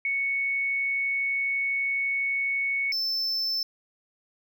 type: tone pair in turn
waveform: sine / triangle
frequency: 2217 / 5291 Hz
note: C#7 / E8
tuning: 0 / +6 cents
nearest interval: octave + minor third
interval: 1506 cents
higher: second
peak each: -24 dBFS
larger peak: neither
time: 0.05-2.92 / 2.92-3.63 s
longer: first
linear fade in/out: 2 ms
effects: none